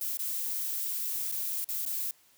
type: noise with dropouts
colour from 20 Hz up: violet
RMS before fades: -33 dBFS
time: 0.01-2.11 s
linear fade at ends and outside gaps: 2 ms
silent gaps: 0.172-0.191 / 1.316-1.322 / 1.644-1.688 / 1.853-1.861 s
effects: white hiss -63 dBFS RMS until 2.37 s